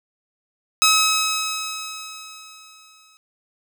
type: tone with exponential decay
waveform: 10% pulse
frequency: 1281 Hz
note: E6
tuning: 50 cents flat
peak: -4 dBFS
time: 0.82-3.17 s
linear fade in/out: 0 ms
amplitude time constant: 510 ms
effects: none